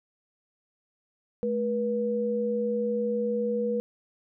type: tone pair together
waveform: sine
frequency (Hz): 215.3 / 483.3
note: A3 / B4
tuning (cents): -37 / -38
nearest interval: octave + major second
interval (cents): 1399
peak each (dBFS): -30 / -26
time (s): 1.43-3.8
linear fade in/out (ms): 0
effects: none